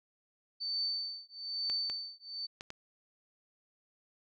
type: tone with tremolo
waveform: sine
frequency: 4545 Hz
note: C#8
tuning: 42 cents sharp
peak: -30 dBFS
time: 0.6-2.47 s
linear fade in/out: 20 ms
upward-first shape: triangle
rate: 1.1 Hz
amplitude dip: 100%
type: clicks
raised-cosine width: 0.2 ms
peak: -25 dBFS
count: 4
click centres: 1.699 / 1.899 / 2.609 / 2.704 s
effects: none